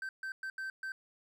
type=tone bursts at uneven times; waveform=triangle; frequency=1552 Hz; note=G6; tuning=18 cents flat; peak=-35 dBFS; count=5; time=0.02-0.09 / 0.23-0.32 / 0.43-0.5 / 0.58-0.7 / 0.83-0.92 s; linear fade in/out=2 ms; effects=none